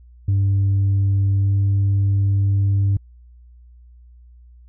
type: tone with pitch glide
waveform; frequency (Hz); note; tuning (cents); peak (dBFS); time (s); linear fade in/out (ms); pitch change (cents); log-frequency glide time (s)
sine; 98.4 to 99.03; G2 to G2; +7 to +18; -12; 0.28-2.97; 5; +11; 1.38-1.53
effects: tanh soft clip ceiling -13 dBFS + added 60 Hz sine -43 dBFS peak until 4.68 s